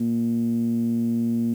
10% pulse tone with low-pass filter, 116.54 Hz, A#2, in tune, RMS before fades -23 dBFS, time 0-1.54 s, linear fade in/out 5 ms, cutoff 240 Hz, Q 5.9, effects 8-bit

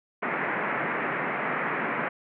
white band-pass noise, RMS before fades -29 dBFS, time 0.22-2.09 s, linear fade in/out 10 ms, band 140 to 2200 Hz, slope 48 dB/octave, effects none

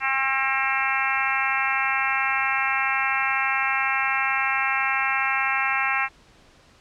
harmonic tone with a mistuned harmonic, 268.1 Hz, C4, 42 cents sharp, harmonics 3 / 4 / 5 / 6 / 7 / 8 / 9 / 10, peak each -29 / -29 / -29 / -29 / -29 / -29 / -29 / -29 dBFS, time 0-6.09 s, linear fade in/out 50 ms, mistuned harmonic 9, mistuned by -38 cents, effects pink hiss -54 dBFS RMS until 6.8 s + low-pass 6000 Hz 12 dB/octave

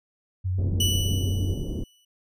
sine tone with vibrato, 92.5 Hz, F#2, in tune, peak -23 dBFS, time 0.44-1.55 s, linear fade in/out 20 ms, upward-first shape sine, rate 10 Hz, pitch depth 25 cents each way
pink low-pass noise, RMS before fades -30 dBFS, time 0.58-1.84 s, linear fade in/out 5 ms, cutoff 400 Hz, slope 24 dB/octave
sawtooth tone with exponential decay, 2960 Hz, F#7, in tune, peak -18 dBFS, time 0.8-2.05 s, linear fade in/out 5 ms, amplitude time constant 270 ms
effects resampled to 32000 Hz

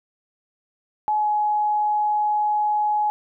sine tone with pitch glide, 849 to 841.7 Hz, G#5 to G#5, +38 to +23 cents, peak -18 dBFS, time 1.08-3.1 s, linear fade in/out 0 ms, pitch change -15 cents, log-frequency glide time 1.18-1.27 s, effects none

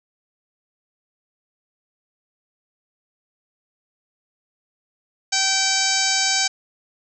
harmonic tone with a mistuned harmonic, 773 Hz, G5, 24 cents flat, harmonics 1 / 2 / 3 / 4 / 5 / 6 / 7 / 8 / 9 / 10, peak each -28 / -27 / -27 / -30 / -28 / -24 / -26 / -25 / -27 / -30 dBFS, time 5.32-6.48 s, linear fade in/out 10 ms, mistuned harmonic 9, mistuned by -42 cents, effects none

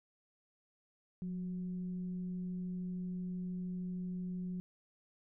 sine tone with frequency modulation, 180 Hz, F#3, 47 cents flat, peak -37 dBFS, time 1.22-4.6 s, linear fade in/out 0 ms, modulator 193 Hz, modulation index 0.21, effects none

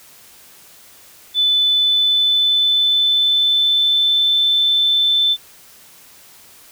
sine tone with pitch glide, 3500 to 3532 Hz, A7 to A7, -10 to +6 cents, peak -12 dBFS, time 1.34-5.37 s, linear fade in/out 50 ms, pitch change +16 cents, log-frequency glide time 1.7-4.32 s, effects white hiss -45 dBFS RMS until 6.71 s

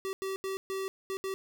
square tone bursts at uneven times, 384.9 Hz, G4, 32 cents flat, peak -33 dBFS, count 6, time 0.05-0.13 / 0.22-0.36 / 0.44-0.57 / 0.7-0.88 / 1.1-1.17 / 1.24-1.34 s, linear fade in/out 0 ms, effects none

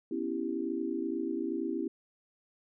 sine chord, C# half-diminished seventh, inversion third, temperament equal with one note detuned, 248.8 / 277.2 / 329.6 / 392 Hz, B3 / C#4 / E4 / G4, +13 / 0 / 0 / 0 cents, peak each -38 / -37 / -34 / -38 dBFS, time 0.11-1.88 s, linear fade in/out 5 ms, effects none

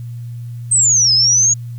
sine linear two-way sweep, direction down then up, 8372 to 5000 to 6720 Hz, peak -9 dBFS, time 0.71-1.54 s, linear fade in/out 10 ms, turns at 1.13 s, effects added 119 Hz sine -25 dBFS peak until 1.78 s + white hiss -54 dBFS RMS until 1.78 s

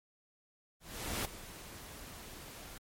pink noise with ADSR envelope, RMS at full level -35 dBFS, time 0.8-2.78 s, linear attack 450 ms, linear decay 6 ms, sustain -14 dB, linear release 4 ms, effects MP3 64 kbps

